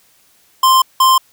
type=tone pair in turn; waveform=square; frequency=1046.5 / 1046.5 Hz; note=C6 / C6; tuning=0 / 0 cents; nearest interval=unison; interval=0 cents; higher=neither; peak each=-8 dBFS; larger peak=neither; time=0.63-0.82 / 1-1.18 s; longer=first; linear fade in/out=5 ms; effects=white hiss -53 dBFS RMS until 1.32 s